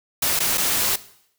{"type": "noise with dropouts", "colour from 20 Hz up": "white", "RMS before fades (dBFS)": -21, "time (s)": [0.22, 0.96], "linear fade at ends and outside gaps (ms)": 5, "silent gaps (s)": [[0.392, 0.402], [0.575, 0.579]], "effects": ["noise-tail reverb RT60 0.7 s tail -17 dB re dry"]}